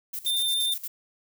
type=noise with tremolo; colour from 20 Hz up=violet; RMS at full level=-33 dBFS; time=0.13-0.88 s; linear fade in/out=10 ms; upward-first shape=square; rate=8.5 Hz; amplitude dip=80%
type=tone; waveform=square; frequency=3597 Hz; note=A7; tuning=37 cents sharp; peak=-24 dBFS; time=0.26-0.74 s; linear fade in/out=5 ms
effects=none